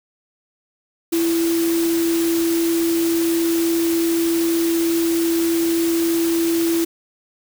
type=tone in noise; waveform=sine; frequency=333.8 Hz; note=E4; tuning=22 cents sharp; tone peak=-16 dBFS; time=1.12-6.85 s; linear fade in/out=10 ms; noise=white; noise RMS=-28 dBFS; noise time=1.12-6.85 s; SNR=+9 dB; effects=none